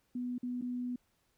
sine tone with dropouts, 246.9 Hz, B3, in tune, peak -34 dBFS, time 0.15-0.96 s, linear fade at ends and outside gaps 5 ms, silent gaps 0.382-0.43 / 0.613-0.621 s, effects pink hiss -75 dBFS RMS until 1.37 s

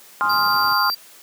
sine chord, F minor seventh, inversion first, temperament equal, 830.6 / 1046.5 / 1244.5 / 1396.9 Hz, Ab5 / C6 / Eb6 / F6, 0 / 0 / 0 / 0 cents, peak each -25 / -20 / -24 / -21 dBFS, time 0.21-0.9 s, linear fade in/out 0 ms
brown noise, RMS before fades -31 dBFS, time 0.23-0.74 s, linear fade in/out 10 ms
square tone, 4699 Hz, D8, in tune, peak -22 dBFS, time 0.29-0.95 s, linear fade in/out 10 ms
effects white hiss -46 dBFS RMS until 1.22 s + high-pass 200 Hz 12 dB/octave

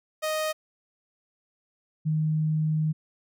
sawtooth / sine tone pair in turn, 622.3 / 155.57 Hz, D#5 / D#3, 0 / 0 cents, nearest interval 2 octaves, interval 2400 cents, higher first, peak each -22 dBFS, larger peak neither, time 0.22-0.53 / 2.05-2.93 s, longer second, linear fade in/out 20 ms, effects none

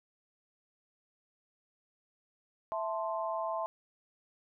sine chord, A minor, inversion second, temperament equal, 659.3 / 880 / 1046.5 Hz, E5 / A5 / C6, 0 / 0 / 0 cents, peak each -35 / -38 / -37 dBFS, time 2.72-3.66 s, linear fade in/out 0 ms, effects none

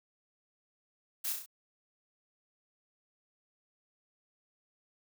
blue noise with echo, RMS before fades -35 dBFS, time 1.24-1.33 s, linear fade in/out 10 ms, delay 33 ms, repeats 4, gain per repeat -4 dB, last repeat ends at 1.462 s, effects none

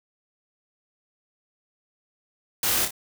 white noise with echo, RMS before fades -24 dBFS, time 2.63-2.85 s, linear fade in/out 2 ms, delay 29 ms, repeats 2, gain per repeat -6 dB, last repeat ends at 2.908 s, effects none

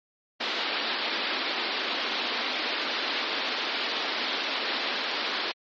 white band-pass noise, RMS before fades -30 dBFS, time 0.4-5.52 s, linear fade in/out 10 ms, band 230 to 4500 Hz, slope 48 dB/octave, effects MP3 32 kbps

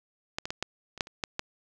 clicks, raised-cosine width 0.2 ms, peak -13 / -17 / -15 / -12 / -26 / -9 / -28 / -12 / -13 dBFS, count 9, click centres 0.385 / 0.455 / 0.505 / 0.626 / 0.977 / 1.008 / 1.071 / 1.238 / 1.394 s, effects none

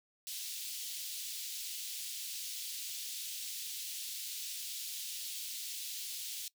pink high-pass noise, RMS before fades -42 dBFS, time 0.27-6.48 s, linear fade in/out 0 ms, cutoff 3200 Hz, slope 24 dB/octave, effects noise-tail reverb RT60 0.1 s tail -21 dB re dry

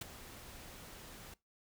pink noise with ADSR envelope, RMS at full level -37 dBFS, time 0.01-1.34 s, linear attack 7 ms, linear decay 13 ms, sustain -15 dB, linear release 4 ms, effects noise-tail reverb RT60 0.2 s tail -20 dB re dry

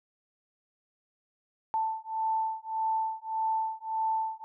sine beating tone pair, 884 / 885.7 Hz, A5 / A5, +8 / +11 cents, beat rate 1.7 Hz, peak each -31 dBFS, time 1.74-4.44 s, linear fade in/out 0 ms, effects none

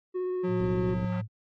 triangle tone with vibrato, 365.7 Hz, F#4, 20 cents flat, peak -26 dBFS, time 0.14-0.95 s, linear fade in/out 20 ms, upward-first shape square, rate 16 Hz, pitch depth 9 cents each way
square tone, 180.7 Hz, F#3, 41 cents flat, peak -30 dBFS, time 0.43-1.22 s, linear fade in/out 20 ms
sine tone with pitch glide, 113.7 to 108.82 Hz, A#2 to A2, -43 to -19 cents, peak -31 dBFS, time 0.47-1.28 s, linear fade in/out 50 ms, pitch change -76 cents, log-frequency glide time 0.86-1.13 s
click train, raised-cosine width 3 ms, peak -26 dBFS, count 29, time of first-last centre 0.61-1.045 s, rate 64.3 Hz
effects low-pass 2000 Hz 12 dB/octave + AAC 48 kbps

